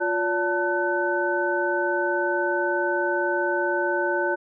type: tone cluster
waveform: sine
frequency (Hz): 352.5 / 572 / 889 / 1508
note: F4 / D5 / A5 / F#6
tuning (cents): +16 / -46 / +18 / +32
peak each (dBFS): -26 / -27 / -28 / -26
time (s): 0-4.36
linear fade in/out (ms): 20
effects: none